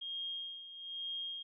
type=tone with tremolo; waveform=sine; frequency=3237 Hz; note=G#7; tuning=45 cents flat; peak=-37 dBFS; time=0.01-1.43 s; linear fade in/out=10 ms; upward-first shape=sine; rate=1.1 Hz; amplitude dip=70%; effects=none